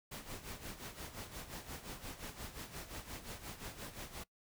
pink noise with tremolo, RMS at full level -45 dBFS, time 0.11-4.24 s, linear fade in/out 10 ms, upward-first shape sine, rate 5.7 Hz, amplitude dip 70%, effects noise-tail reverb RT60 0.1 s tail -21 dB re dry

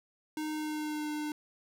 square tone with pitch glide, 307.9 to 301.2 Hz, D#4 to D4, -18 to +44 cents, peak -34 dBFS, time 0.37-1.32 s, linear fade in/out 2 ms, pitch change -38 cents, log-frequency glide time 0.51-1.09 s, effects none

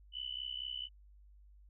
sine tone with amplitude modulation, 2988 Hz, F#7, 16 cents sharp, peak -35 dBFS, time 0.12-0.89 s, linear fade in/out 50 ms, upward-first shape sine, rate 64.4 Hz, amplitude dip 90%, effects added 50 Hz sine -57 dBFS peak until 1.69 s

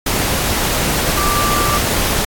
sine tone in noise, 1174.7 Hz, D6, in tune, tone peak -17 dBFS, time 1.17-1.78 s, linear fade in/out 5 ms, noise pink, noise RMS -17 dBFS, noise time 0.06-2.25 s, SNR -3 dB, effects AAC 64 kbps

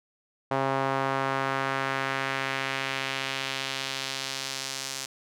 sawtooth tone with band-pass filter sweep, 134.9 Hz, C#3, 47 cents flat, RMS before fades -30 dBFS, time 0.51-5.06 s, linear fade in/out 5 ms, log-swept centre 840 to 6300 Hz, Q 1.2, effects none

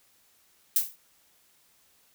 violet noise with exponential decay, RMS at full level -19 dBFS, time 0.76-0.96 s, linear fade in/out 2 ms, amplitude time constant 43 ms, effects white hiss -64 dBFS RMS until 2.14 s

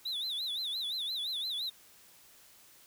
triangle tone with vibrato, 3729 Hz, A#7, in tune, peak -32 dBFS, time 0.05-1.7 s, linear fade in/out 10 ms, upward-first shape sine, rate 5.8 Hz, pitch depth 170 cents each way, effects white hiss -59 dBFS RMS until 2.86 s

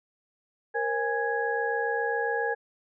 sine tone cluster, 466.7 / 534 / 824 / 1663 Hz, A#4 / C5 / G#5 / G#6, +2 / +35 / -14 / +2 cents, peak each -29 / -36 / -31 / -30 dBFS, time 0.74-2.55 s, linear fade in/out 20 ms, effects none

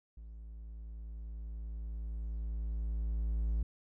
triangle tone with level ramp, 55.2 Hz, A1, 6 cents sharp, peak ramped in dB -44 to -27 dBFS, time 0.17-3.63 s, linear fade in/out 5 ms, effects none

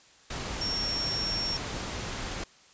sine tone in noise, 5500 Hz, F8, 27 cents flat, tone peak -29 dBFS, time 0.61-1.57 s, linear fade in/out 5 ms, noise pink, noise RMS -35 dBFS, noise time 0.3-2.44 s, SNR +3 dB, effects white hiss -57 dBFS RMS until 2.73 s + resampled to 16000 Hz

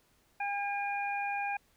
harmonic tone, 808 Hz, G#5, 48 cents flat, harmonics 1 / 2 / 3, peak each -33 / -40 / -37 dBFS, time 0.4-1.57 s, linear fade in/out 5 ms, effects pink hiss -69 dBFS RMS until 1.76 s

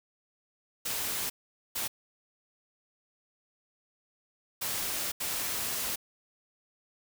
white noise bursts at uneven times, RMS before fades -33 dBFS, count 4, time 0.85-1.3 / 1.75-1.88 / 4.61-5.12 / 5.2-5.96 s, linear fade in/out 10 ms, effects none

